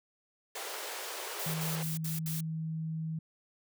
pink high-pass noise, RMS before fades -40 dBFS, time 0.55-1.83 s, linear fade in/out 5 ms, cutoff 380 Hz, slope 48 dB/octave
blue noise bursts, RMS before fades -39 dBFS, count 5, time 1.39-2.408 s, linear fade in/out 5 ms, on 150 ms, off 67 ms
sine tone, 160 Hz, D#3, 49 cents sharp, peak -33 dBFS, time 1.46-3.19 s, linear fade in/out 5 ms
effects none

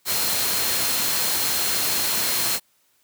sine tone in noise, 4200 Hz, C8, 6 cents sharp, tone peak -30 dBFS, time 0.05-2.6 s, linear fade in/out 50 ms, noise white, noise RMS -23 dBFS, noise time 0.05-2.6 s, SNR -10 dB, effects white hiss -64 dBFS RMS until 3.03 s + high-pass 80 Hz 12 dB/octave

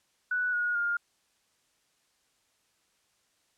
sine tone with pitch steps, 1480 / 1445.4 / 1411.5 Hz, F#6 / F#6 / F6, 0 / -41 / +18 cents, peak -26 dBFS, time 0.31-0.97 s, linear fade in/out 5 ms, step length 220 ms, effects white hiss -71 dBFS RMS until 3.57 s + low-pass 9000 Hz 12 dB/octave

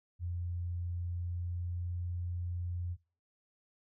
sine tone with pitch glide, 87.31 to 87.87 Hz, F2 to F2, 0 to +11 cents, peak -34 dBFS, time 0.19-2.97 s, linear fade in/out 50 ms, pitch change +11 cents, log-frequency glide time 1.11-1.95 s, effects noise-tail reverb RT60 0.4 s tail -22 dB re dry

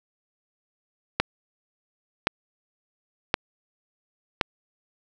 click train, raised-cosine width 0.3 ms, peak -3 dBFS, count 4, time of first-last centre 1.2-4.412 s, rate 0.934 Hz, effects none

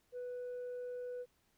sine tone, 493.9 Hz, B4, in tune, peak -38 dBFS, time 0.12-1.26 s, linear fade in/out 50 ms, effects tanh soft clip ceiling -39 dBFS + pink hiss -75 dBFS RMS until 1.57 s

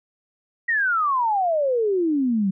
sine exponential sweep, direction down, 1922 to 185 Hz, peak -18 dBFS, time 0.68-2.51 s, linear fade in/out 10 ms, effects none

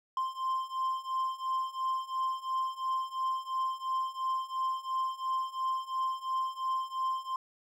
triangle beating tone pair, 1045 / 1047.9 Hz, C6 / C6, -2 / +2 cents, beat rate 2.9 Hz, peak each -33 / -31 dBFS, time 0.17-7.36 s, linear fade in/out 2 ms, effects none

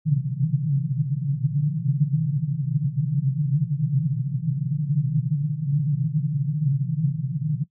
pink band-pass noise, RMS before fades -23 dBFS, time 0.05-7.64 s, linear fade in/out 20 ms, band 130 to 160 Hz, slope 96 dB/octave, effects noise-tail reverb RT60 0.1 s tail -18 dB re dry

